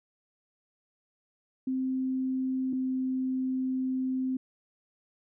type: tone pair in turn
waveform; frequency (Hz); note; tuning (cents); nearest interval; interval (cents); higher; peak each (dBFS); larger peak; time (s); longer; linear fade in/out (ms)
sine; 260.6 / 259.5; C4 / C4; -7 / -14; unison; 7; first; -27; neither; 1.67-2.73 / 2.73-4.37; second; 5
effects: none